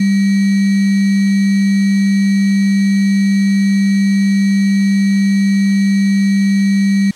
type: tone with sample-and-hold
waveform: sine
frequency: 197.2 Hz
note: G3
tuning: 11 cents sharp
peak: -9 dBFS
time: 0-7.11 s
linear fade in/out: 5 ms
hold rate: 2100 Hz
effects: white hiss -40 dBFS RMS until 7.15 s + low-pass 7000 Hz 12 dB/octave